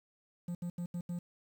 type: tone bursts at uneven times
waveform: triangle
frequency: 174.61 Hz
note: F3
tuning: in tune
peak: -33 dBFS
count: 5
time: 0.48-0.55 / 0.62-0.7 / 0.78-0.86 / 0.94-1.01 / 1.09-1.19 s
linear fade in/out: 5 ms
effects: 10-bit